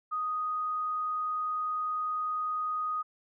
sine tone, 1245 Hz, D#6, 1 cent sharp, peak -29 dBFS, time 0.11-3.03 s, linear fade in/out 20 ms, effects none

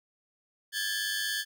sawtooth tone cluster, 1644 / 1741 / 3081 / 4479 Hz, G#6 / A6 / G7 / C#8, -18 / -19 / -31 / +17 cents, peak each -31 / -30 / -35 / -34 dBFS, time 0.72-1.45 s, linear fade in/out 50 ms, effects none

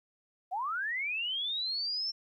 sine linear sweep, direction up, 691 to 5430 Hz, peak -31 dBFS, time 0.51-2.12 s, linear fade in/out 20 ms, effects 12-bit

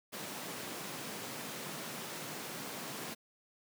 pink high-pass noise, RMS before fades -43 dBFS, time 0.12-3.15 s, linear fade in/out 20 ms, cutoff 150 Hz, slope 24 dB/octave, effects none

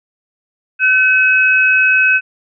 sine tone pair together, 1521 / 2558 Hz, F#6 / D#7, +47 / +47 cents, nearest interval major sixth, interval 900 cents, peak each -11 dBFS, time 0.79-2.21 s, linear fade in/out 50 ms, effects none

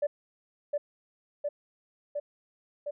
sine tone with echo, 583 Hz, D5, 13 cents flat, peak -23 dBFS, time 0.02-0.07 s, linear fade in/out 10 ms, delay 710 ms, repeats 4, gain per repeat -2 dB, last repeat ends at 2.91 s, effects tanh soft clip ceiling -20 dBFS

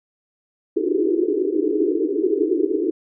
white band-pass noise, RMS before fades -20 dBFS, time 0.76-2.91 s, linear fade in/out 10 ms, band 300 to 430 Hz, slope 96 dB/octave, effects none

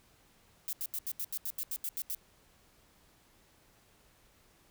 violet noise bursts, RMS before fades -36 dBFS, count 12, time 0.68-2.148 s, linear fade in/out 0 ms, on 49 ms, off 80 ms, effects pink hiss -65 dBFS RMS until 4.7 s

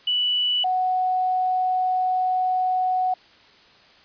sine tone pair in turn, 2961 / 740.2 Hz, F#7 / F#5, +1 / 0 cents, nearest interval 2 octaves, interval 2401 cents, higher first, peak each -19 dBFS, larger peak neither, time 0.07-0.64 / 0.64-3.14 s, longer second, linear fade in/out 5 ms, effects white hiss -52 dBFS RMS until 4.04 s + resampled to 11025 Hz

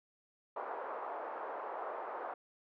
white band-pass noise, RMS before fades -42 dBFS, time 0.56-2.34 s, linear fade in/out 5 ms, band 450 to 1100 Hz, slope 24 dB/octave, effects none

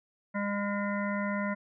harmonic tone, 202.9 Hz, G#3, 40 cents flat, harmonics 1 / 3 / 5 / 7 / 9 / 10, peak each -31 / -36 / -38 / -39 / -41 / -41 dBFS, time 0.34-1.55 s, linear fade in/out 20 ms, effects none

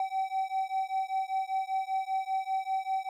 triangle beating tone pair, 764 / 769.1 Hz, G5 / G5, -45 / -33 cents, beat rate 5.1 Hz, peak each -30 dBFS, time 0-3.09 s, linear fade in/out 2 ms, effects none

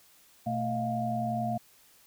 sine tone cluster, 121.2 / 223.5 / 633 / 704 Hz, B2 / A3 / D#5 / F5, -32 / +27 / +30 / +14 cents, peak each -35 / -33 / -40 / -31 dBFS, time 0.46-1.58 s, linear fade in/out 10 ms, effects white hiss -60 dBFS RMS until 2.06 s

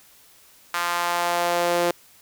sawtooth tone with high-pass filter sweep, 173.7 Hz, F3, 9 cents flat, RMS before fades -23 dBFS, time 0.74-1.91 s, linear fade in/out 0 ms, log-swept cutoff 1200 to 440 Hz, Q 2, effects white hiss -53 dBFS RMS until 2.21 s

